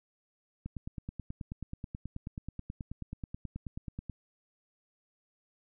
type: click train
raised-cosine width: 5 ms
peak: -26 dBFS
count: 33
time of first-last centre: 0.66-4.097 s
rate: 9.31 Hz
effects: none